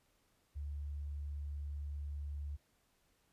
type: tone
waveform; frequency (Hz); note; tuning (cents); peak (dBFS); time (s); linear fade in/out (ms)
sine; 72.4; D2; -24; -39; 0.55-2.57; 20
effects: pink hiss -75 dBFS RMS until 3.32 s + resampled to 32000 Hz